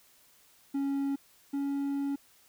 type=tone pair in turn; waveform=triangle; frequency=277.2 / 279.8 Hz; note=C#4 / C#4; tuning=0 / +16 cents; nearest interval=unison; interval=16 cents; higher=second; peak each=-26 / -27 dBFS; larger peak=first; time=0.74-1.16 / 1.53-2.16 s; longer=second; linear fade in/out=10 ms; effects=white hiss -62 dBFS RMS until 2.48 s

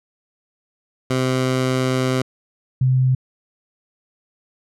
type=tone pair in turn; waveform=15% pulse / sine; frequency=129.3 / 129.3 Hz; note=C3 / C3; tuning=-20 / -20 cents; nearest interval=unison; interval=0 cents; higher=neither; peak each=-11 / -13 dBFS; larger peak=first; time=1.1-2.22 / 2.81-3.15 s; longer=first; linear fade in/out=5 ms; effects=low-pass 9000 Hz 12 dB/octave

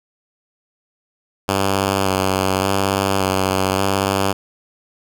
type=tone with vibrato; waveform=5% pulse; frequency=96.4 Hz; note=G2; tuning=28 cents flat; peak=-5 dBFS; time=1.48-4.33 s; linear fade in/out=10 ms; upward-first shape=square; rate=0.87 Hz; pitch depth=21 cents each way; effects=none

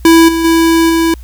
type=tone with level steps; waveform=square; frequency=329.6 Hz; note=E4; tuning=in tune; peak=-3 / -12 / -7 / -9 dBFS; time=0.05-1.14 s; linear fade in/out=2 ms; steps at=0.28 / 0.44 / 0.89 s; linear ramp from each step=10 ms; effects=added 60 Hz sine -27 dBFS peak until 1.23 s + white hiss -47 dBFS RMS until 1.23 s

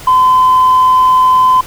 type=tone with tanh clipping; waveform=triangle; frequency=1022 Hz; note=C6; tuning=41 cents flat; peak=-5 dBFS; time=0.07-1.61 s; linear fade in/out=5 ms; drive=5 dB; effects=pink hiss -31 dBFS RMS until 1.66 s

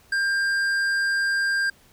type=tone with tanh clipping; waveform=sine; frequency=1595 Hz; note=G6; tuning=30 cents sharp; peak=-22 dBFS; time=0.12-1.7 s; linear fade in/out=5 ms; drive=10 dB; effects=pink hiss -56 dBFS RMS until 1.92 s

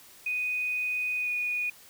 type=tone with pitch glide; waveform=sine; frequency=2489 to 2463 Hz; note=D#7 to D#7; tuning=0 to -18 cents; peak=-27 dBFS; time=0.26-1.7 s; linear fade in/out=5 ms; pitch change=-18 cents; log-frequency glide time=1.19-1.29 s; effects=white hiss -53 dBFS RMS until 1.89 s

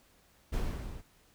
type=noise with level ramp; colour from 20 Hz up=brown; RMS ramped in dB=-29 to -45 dBFS; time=0.52-1.02 s; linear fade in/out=20 ms; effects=pink hiss -65 dBFS RMS until 1.34 s

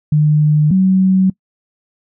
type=tone pair in turn; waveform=sine; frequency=151 / 188.55 Hz; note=D3 / F#3; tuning=+48 / +33 cents; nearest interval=major third; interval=385 cents; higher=second; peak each=-8 dBFS; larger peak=neither; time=0.12-0.71 / 0.71-1.3 s; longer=neither; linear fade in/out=5 ms; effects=noise-tail reverb RT60 0.1 s tail -23 dB re dry

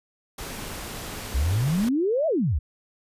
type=noise; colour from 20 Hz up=pink; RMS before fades=-35 dBFS; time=0.38-1.89 s; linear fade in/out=5 ms
type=exponential two-way sweep; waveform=sine; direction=up then down; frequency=59.8 to 674 to 59.8 Hz; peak=-20 dBFS; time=1.34-2.59 s; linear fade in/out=10 ms; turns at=2.27 s
effects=resampled to 32000 Hz

